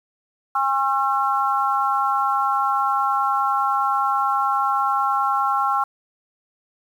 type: harmonic tone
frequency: 270.5 Hz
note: C#4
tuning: 42 cents flat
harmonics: 3 / 4 / 5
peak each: -22 / -22 / -22 dBFS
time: 0.55-5.84 s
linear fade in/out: 5 ms
effects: 8-bit